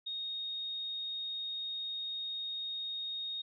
sine tone, 3722 Hz, A#7, 3 cents flat, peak -36 dBFS, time 0.06-3.42 s, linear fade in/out 10 ms, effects none

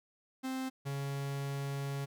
45% pulse tone pair in turn, 261.6 / 139.3 Hz, C4 / C#3, 0 / +9 cents, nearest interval major seventh, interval 1091 cents, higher first, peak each -35 / -35 dBFS, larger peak neither, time 0.43-0.7 / 0.85-2.06 s, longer second, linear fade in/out 20 ms, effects none

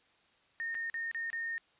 sine tone with dropouts, 1835 Hz, A#6, 28 cents flat, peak -34 dBFS, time 0.6-1.58 s, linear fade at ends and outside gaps 0 ms, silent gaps 0.745-0.751 / 0.899-0.942 / 1.114-1.147 / 1.302-1.33 s, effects white hiss -68 dBFS RMS until 1.79 s + resampled to 8000 Hz

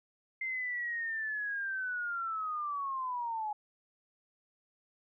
sine linear sweep, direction down, 2093 to 830.6 Hz, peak -33 dBFS, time 0.41-3.53 s, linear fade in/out 5 ms, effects none

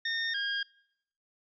25% pulse tone pair in turn, 1829 / 1619.6 Hz, A#6 / G#6, -33 / -44 cents, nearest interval major second, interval 211 cents, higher first, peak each -26 dBFS, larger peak neither, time 0.05-0.34 / 0.34-0.63 s, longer neither, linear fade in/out 5 ms, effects noise-tail reverb RT60 0.8 s tail -25 dB re dry + resampled to 16000 Hz

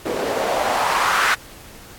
white noise with band-pass filter sweep, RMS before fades -20 dBFS, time 0.05-1.35 s, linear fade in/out 10 ms, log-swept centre 380 to 1500 Hz, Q 2.9, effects pink hiss -42 dBFS RMS until 1.98 s + AAC 64 kbps

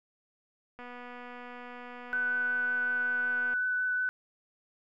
click train, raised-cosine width 0.5 ms, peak -31 dBFS, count 674, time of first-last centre 0.79-3.537 s, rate 245 Hz
sine tone with vibrato, 1497 Hz, F#6, 20 cents sharp, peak -27 dBFS, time 2.13-4.09 s, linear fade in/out 0 ms, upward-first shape sine, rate 5.4 Hz, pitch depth 9 cents each way
effects none

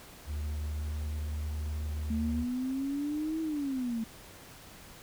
triangle tone with pitch glide, 74.9 to 75.6 Hz, D2 to D#2, +35 to -49 cents, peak -30 dBFS, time 0.26-2.46 s, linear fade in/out 50 ms, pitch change +16 cents, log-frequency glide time 0.59-0.93 s
sine exponential two-way sweep, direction up then down, 220 to 323.7 to 220 Hz, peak -30 dBFS, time 2.1-4.04 s, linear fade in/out 5 ms, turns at 3.41 s
effects pink hiss -51 dBFS RMS until 5.02 s

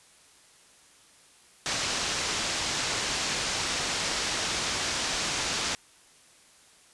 white low-pass noise, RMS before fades -30 dBFS, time 1.66-5.75 s, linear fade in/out 0 ms, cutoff 6800 Hz, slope 24 dB/octave, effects white hiss -57 dBFS RMS until 6.93 s + resampled to 24000 Hz

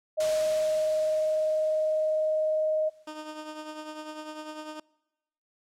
sine tone with vibrato, 622.3 Hz, D#5, in tune, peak -23 dBFS, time 0.17-2.9 s, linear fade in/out 20 ms, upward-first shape sine, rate 20 Hz, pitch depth 13 cents each way
white noise with exponential decay, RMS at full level -34 dBFS, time 0.2-3.38 s, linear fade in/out 5 ms, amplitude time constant 690 ms
15% pulse tone with tremolo, 307.5 Hz, D#4, 20 cents flat, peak -29 dBFS, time 3.07-4.8 s, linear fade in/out 5 ms, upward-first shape triangle, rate 10 Hz, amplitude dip 60%
effects noise-tail reverb RT60 1.0 s tail -25 dB re dry + low-pass 8000 Hz 12 dB/octave

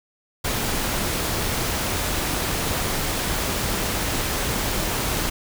pink noise with amplitude modulation, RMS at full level -23 dBFS, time 0.44-5.3 s, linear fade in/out 10 ms, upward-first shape sine, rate 275 Hz, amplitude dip 30%, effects none

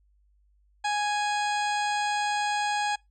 harmonic tone with a mistuned harmonic, 830.6 Hz, G#5, in tune, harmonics 1 / 2 / 3 / 4 / 5 / 6 / 8 / 9 / 10, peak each -26 / -32 / -36 / -38 / -40 / -42 / -44 / -45 / -46 dBFS, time 0.84-2.96 s, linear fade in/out 10 ms, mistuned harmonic 6, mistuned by -21 cents, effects noise-tail reverb RT60 0.2 s tail -24 dB re dry + added 50 Hz sine -61 dBFS peak until 3.1 s

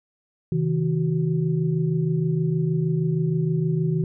sine tone cluster, 135 / 161.4 / 372.6 Hz, C#3 / E3 / F#4, -45 / -36 / +12 cents, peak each -26 / -21 / -29 dBFS, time 0.52-4.04 s, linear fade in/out 2 ms, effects none

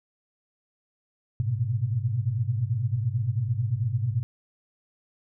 sine tone cluster, 103.8 / 117.5 / 126.5 Hz, G#2 / A#2 / B2, 0 / +14 / +42 cents, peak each -28 dBFS, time 1.4-4.23 s, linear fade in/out 0 ms, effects none

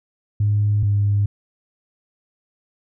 sine tone pair in turn, 103.83 / 101.87 Hz, G#2 / G#2, 0 / -33 cents, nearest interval unison, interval 33 cents, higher first, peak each -14 dBFS, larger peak neither, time 0.4-0.83 / 0.83-1.26 s, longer neither, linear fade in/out 5 ms, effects tanh soft clip ceiling -10 dBFS

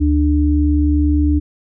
sine tone pair together, 74.2 / 296.8 Hz, D2 / D4, +18 / +18 cents, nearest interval 2 octaves, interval 2400 cents, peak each -13 / -15 dBFS, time 0-1.4 s, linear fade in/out 20 ms, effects none

